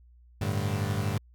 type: chord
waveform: 35% pulse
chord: G suspended second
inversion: none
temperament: equal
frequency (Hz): 98 / 110 / 146.83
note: G2 / A2 / D3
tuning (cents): 0 / 0 / 0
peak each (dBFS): -28 / -30 / -32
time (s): 0.41-1.18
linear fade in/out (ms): 5
effects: added 60 Hz sine -53 dBFS peak until 1.34 s